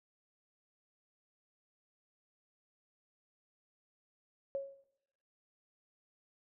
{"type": "tone with exponential decay", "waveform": "sine", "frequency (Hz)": 550, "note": "C#5", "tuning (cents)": -14, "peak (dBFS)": -31, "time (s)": [4.55, 4.84], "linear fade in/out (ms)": 0, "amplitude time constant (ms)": 61, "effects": ["noise-tail reverb RT60 0.8 s tail -18 dB re dry"]}